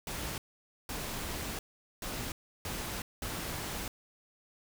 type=noise bursts at uneven times; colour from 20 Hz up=pink; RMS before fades=-38 dBFS; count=5; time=0.07-0.38 / 0.89-1.59 / 2.02-2.32 / 2.65-3.02 / 3.22-3.88 s; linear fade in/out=2 ms; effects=none